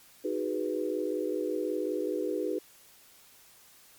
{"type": "chord", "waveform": "sine", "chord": "G# minor seventh", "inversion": "second", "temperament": "equal", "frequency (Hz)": [311.1, 370, 415.3, 493.9], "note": ["D#4", "F#4", "G#4", "B4"], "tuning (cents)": [0, 0, 0, 0], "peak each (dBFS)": -34, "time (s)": [0.24, 2.59], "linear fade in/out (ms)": 10, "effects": ["white hiss -57 dBFS RMS until 3.98 s", "MP3 96 kbps"]}